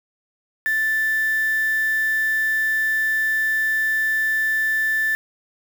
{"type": "tone with quantisation", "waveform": "sine", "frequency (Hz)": 1760, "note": "A6", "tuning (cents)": 0, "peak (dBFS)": -18, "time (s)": [0.66, 5.15], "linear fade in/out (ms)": 0, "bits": 5, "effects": []}